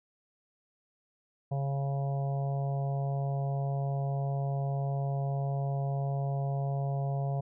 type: harmonic tone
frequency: 138.59 Hz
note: C#3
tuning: in tune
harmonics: 1 / 3 / 4 / 5 / 6 / 7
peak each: -29 / -44 / -42 / -39 / -50 / -51 dBFS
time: 1.51-7.41 s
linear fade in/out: 10 ms
effects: none